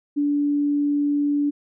sine tone, 289.5 Hz, D4, 25 cents flat, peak -18 dBFS, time 0.16-1.51 s, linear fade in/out 20 ms, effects none

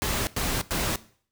pink noise bursts, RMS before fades -27 dBFS, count 3, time 0.02-0.958 s, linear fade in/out 0 ms, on 250 ms, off 94 ms, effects noise-tail reverb RT60 0.5 s tail -18 dB re dry

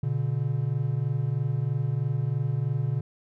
triangle tone pair together, 120 / 143.09 Hz, B2 / D3, -49 / -45 cents, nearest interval minor third, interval 304 cents, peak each -25 dBFS, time 0.03-3.01 s, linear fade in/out 5 ms, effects none

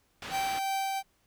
white low-pass noise, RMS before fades -41 dBFS, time 0.22-0.59 s, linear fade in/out 2 ms, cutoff 3000 Hz, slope 12 dB/octave
45% pulse tone with tremolo, 778 Hz, G5, 13 cents flat, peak -28 dBFS, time 0.3-1.03 s, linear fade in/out 50 ms, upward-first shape triangle, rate 2.8 Hz, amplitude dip 25%
effects pink hiss -70 dBFS RMS until 1.26 s

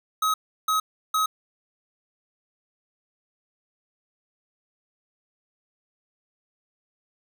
square tone bursts, 1272 Hz, D#6, 38 cents sharp, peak -21 dBFS, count 3, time 0.22-1.26 s, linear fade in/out 5 ms, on 120 ms, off 340 ms, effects none

